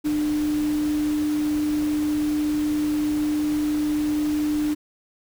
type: tone in noise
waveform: sine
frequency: 300 Hz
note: D4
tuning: 37 cents sharp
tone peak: -20 dBFS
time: 0.04-4.75 s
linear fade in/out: 20 ms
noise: pink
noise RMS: -37 dBFS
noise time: 0.04-4.75 s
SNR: +14 dB
effects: none